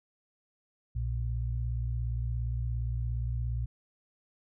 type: tone pair together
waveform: sine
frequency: 60.4 / 117.63 Hz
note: B1 / A#2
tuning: -38 / +16 cents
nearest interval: octave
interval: 1154 cents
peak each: -31 / -33 dBFS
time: 0.95-3.66 s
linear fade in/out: 10 ms
effects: none